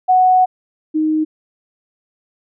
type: tone pair in turn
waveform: sine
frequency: 740 / 311.1 Hz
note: F#5 / D#4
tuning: 0 / 0 cents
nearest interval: octave + minor third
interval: 1500 cents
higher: first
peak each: -8 / -13 dBFS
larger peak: first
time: 0.08-0.46 / 0.94-1.25 s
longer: first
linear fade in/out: 20 ms
effects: none